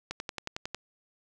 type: click train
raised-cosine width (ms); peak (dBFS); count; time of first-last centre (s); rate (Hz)
0.2; -17; 8; 0.11-0.746; 11
effects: none